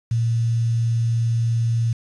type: tone with quantisation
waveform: sine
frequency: 115.4 Hz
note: A#2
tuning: 17 cents flat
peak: -17 dBFS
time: 0.11-1.93 s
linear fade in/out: 5 ms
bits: 7
effects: resampled to 22050 Hz